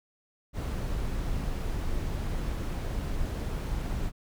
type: noise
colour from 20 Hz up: brown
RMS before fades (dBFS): -31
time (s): 0.53-4.12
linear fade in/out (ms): 50
effects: none